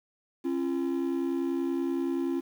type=tone pair together; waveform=triangle; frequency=271.2 / 341.7 Hz; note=C#4 / F4; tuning=-38 / -38 cents; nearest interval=major third; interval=400 cents; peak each=-27 dBFS; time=0.44-2.41 s; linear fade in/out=20 ms; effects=tanh soft clip ceiling -19 dBFS + 9-bit